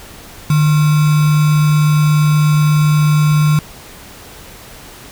sine tone with sample-and-hold, 151.4 Hz, D#3, 47 cents flat, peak -8 dBFS, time 0.5-3.59 s, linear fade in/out 2 ms, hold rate 1225 Hz, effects pink hiss -36 dBFS RMS until 5.11 s

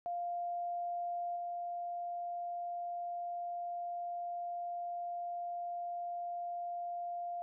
sine tone with level steps, 698.5 Hz, F5, in tune, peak -35 / -37 dBFS, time 0.06-7.42 s, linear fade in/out 0 ms, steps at 1.36 s, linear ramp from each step 5 ms, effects none

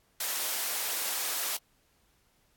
white high-pass noise, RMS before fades -32 dBFS, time 0.2-1.57 s, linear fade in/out 5 ms, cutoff 490 Hz, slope 12 dB/octave, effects pink hiss -69 dBFS RMS until 2.56 s + AAC 64 kbps

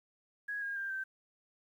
sine tone with pitch steps, 1661.2 / 1625.1 / 1589.9 / 1555.3 Hz, G#6 / G#6 / G6 / G6, 0 / -38 / +24 / -14 cents, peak -35 dBFS, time 0.48-1.04 s, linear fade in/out 10 ms, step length 140 ms, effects 11-bit

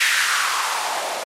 blue noise with band-pass filter sweep, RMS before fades -21 dBFS, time 0-1.24 s, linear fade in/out 10 ms, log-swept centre 2000 to 580 Hz, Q 3.1, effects low-pass 11000 Hz 12 dB/octave + MP3 64 kbps

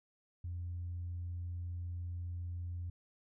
sine tone, 87.31 Hz, F2, in tune, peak -37 dBFS, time 0.44-2.9 s, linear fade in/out 5 ms, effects tanh soft clip ceiling -34 dBFS

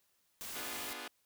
white noise, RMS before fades -44 dBFS, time 0.41-0.93 s, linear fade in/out 0 ms
5% pulse chord, B diminished seventh, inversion none, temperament equal with one note detuned, 246.9 / 295.9 / 349.2 / 415.3 Hz, B3 / D4 / F4 / Ab4, 0 / +13 / 0 / 0 cents, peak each -37 dBFS, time 0.55-1.08 s, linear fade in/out 5 ms
effects white hiss -75 dBFS RMS until 1.25 s

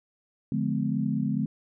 sine chord, D diminished seventh, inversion none, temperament just, 146.83 / 176.2 / 211.4 / 253.7 Hz, D3 / F3 / Ab3 / Cb4, 0 / +16 / +31 / +47 cents, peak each -30 / -33 / -28 / -30 dBFS, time 0.52-1.46 s, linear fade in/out 2 ms, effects none

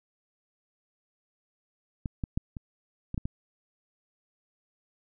clicks, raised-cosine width 5 ms, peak -19 / -18 / -15 / -25 / -21 / -17 / -19 dBFS, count 7, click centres 2.058 / 2.238 / 2.375 / 2.568 / 3.144 / 3.178 / 3.255 s, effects none

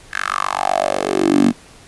10% pulse tone with high-pass filter sweep, 48.01 Hz, G1, 35 cents flat, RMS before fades -17 dBFS, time 0.11-1.53 s, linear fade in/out 50 ms, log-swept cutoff 1700 to 230 Hz, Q 5.5, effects pink hiss -44 dBFS RMS until 1.87 s + resampled to 24000 Hz

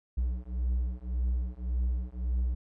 triangle beating tone pair, 60.5 / 62.3 Hz, B1 / B1, -35 / +16 cents, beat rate 1.8 Hz, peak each -29 dBFS, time 0.17-2.55 s, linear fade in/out 10 ms, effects none

